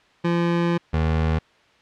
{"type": "tone pair in turn", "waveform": "25% pulse", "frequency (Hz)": [171.3, 79.71], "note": ["F3", "D#2"], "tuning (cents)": [-33, 42], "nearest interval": "octave + minor second", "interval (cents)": 1325, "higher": "first", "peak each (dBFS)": -15, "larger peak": "neither", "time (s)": [[0.24, 0.78], [0.93, 1.39]], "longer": "first", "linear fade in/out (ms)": 10, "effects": ["white hiss -56 dBFS RMS until 1.81 s", "low-pass 3000 Hz 12 dB/octave"]}